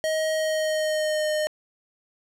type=tone with pitch glide; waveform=square; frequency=630 to 612.1 Hz; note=D#5 to D#5; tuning=+21 to -28 cents; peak=-23 dBFS; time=0.04-1.47 s; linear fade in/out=0 ms; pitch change=-49 cents; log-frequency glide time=0.34-1.29 s; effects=low-pass 11000 Hz 12 dB/octave + 9-bit